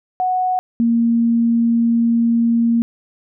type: tone pair in turn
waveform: sine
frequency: 738 / 232.5 Hz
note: F#5 / A#3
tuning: -5 / -4 cents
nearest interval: octave + minor sixth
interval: 1999 cents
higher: first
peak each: -15 / -12 dBFS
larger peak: second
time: 0.2-0.59 / 0.8-2.82 s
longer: second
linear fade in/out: 0 ms
effects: none